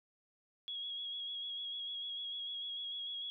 sine tone with vibrato, 3322 Hz, G#7, in tune, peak -39 dBFS, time 0.68-3.3 s, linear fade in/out 0 ms, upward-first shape square, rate 6.7 Hz, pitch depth 20 cents each way, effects none

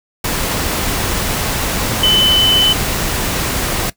sine tone in noise, 3023 Hz, F#7, 36 cents sharp, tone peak -8 dBFS, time 2.03-2.73 s, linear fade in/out 5 ms, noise pink, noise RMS -18 dBFS, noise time 0.24-3.9 s, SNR +7 dB, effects noise-tail reverb RT60 0.1 s tail -18 dB re dry

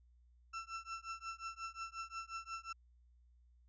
35% pulse tone with tremolo, 1341 Hz, E6, 29 cents sharp, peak -38 dBFS, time 0.53-2.73 s, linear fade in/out 10 ms, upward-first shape triangle, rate 5.6 Hz, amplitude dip 100%, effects added 60 Hz sine -64 dBFS peak until 3.68 s + resampled to 16000 Hz

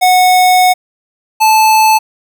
square tone pair in turn, 734 / 872.9 Hz, F#5 / A5, -14 / -14 cents, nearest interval minor third, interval 300 cents, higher second, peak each -6 dBFS, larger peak neither, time 0.01-0.74 / 1.4-1.99 s, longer first, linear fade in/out 20 ms, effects none

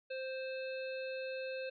harmonic tone with a mistuned harmonic, 523.3 Hz, C5, in tune, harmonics 1 / 3 / 5 / 7 / 8, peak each -39 / -49 / -47 / -57 / -54 dBFS, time 0.1-1.7 s, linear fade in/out 10 ms, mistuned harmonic 7, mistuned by +16 cents, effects none

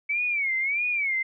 sine tone with vibrato, 2261 Hz, C#7, 34 cents sharp, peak -23 dBFS, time 0.09-1.23 s, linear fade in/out 10 ms, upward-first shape sine, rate 1.6 Hz, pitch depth 150 cents each way, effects none

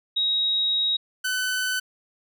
sine / sawtooth tone pair in turn, 3798 / 1507.2 Hz, A#7 / F#6, +32 / +32 cents, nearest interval octave + major third, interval 1600 cents, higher first, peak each -20 dBFS, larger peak neither, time 0.16-0.97 / 1.24-1.8 s, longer first, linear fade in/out 10 ms, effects none

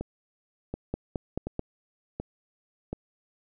two click trains, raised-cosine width 2 ms, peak -19 / -16 dBFS, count 5 / 4, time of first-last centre 0.01-2.93 / 0.94-1.594 s, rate 1.37 / 4.59 Hz, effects none

